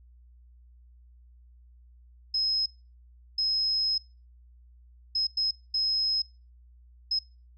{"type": "tone bursts at uneven times", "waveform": "sine", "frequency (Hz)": 5130, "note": "E8", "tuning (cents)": -48, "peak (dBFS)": -24, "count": 6, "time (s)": [[2.34, 2.66], [3.38, 3.98], [5.15, 5.27], [5.37, 5.51], [5.74, 6.22], [7.11, 7.19]], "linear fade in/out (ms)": 5, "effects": ["noise-tail reverb RT60 0.3 s tail -24 dB re dry", "added 60 Hz sine -52 dBFS peak until 7.57 s"]}